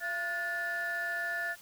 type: tone cluster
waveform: sine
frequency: 682 / 1442 / 1751 Hz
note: F5 / F#6 / A6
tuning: -41 / -45 / -9 cents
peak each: -38 / -36 / -32 dBFS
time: 0-1.56 s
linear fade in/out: 50 ms
effects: tanh soft clip ceiling -27 dBFS + white hiss -54 dBFS RMS until 1.61 s